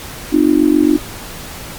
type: tone with amplitude modulation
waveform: sine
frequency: 303.2 Hz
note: D#4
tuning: 45 cents flat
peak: -4 dBFS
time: 0.32-0.98 s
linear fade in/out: 20 ms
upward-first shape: sine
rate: 47.5 Hz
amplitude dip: 100%
effects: pink hiss -30 dBFS RMS until 1.78 s + Opus 48 kbps